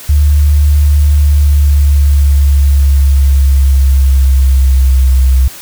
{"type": "tone with pitch glide", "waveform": "sine", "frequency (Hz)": [73.2, 64.84], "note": ["D2", "C2"], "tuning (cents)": [-5, -15], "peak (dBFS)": -4, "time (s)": [0.09, 5.48], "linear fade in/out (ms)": 5, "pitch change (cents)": -210, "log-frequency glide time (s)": [1.09, 5.26], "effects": ["white hiss -30 dBFS RMS until 5.61 s"]}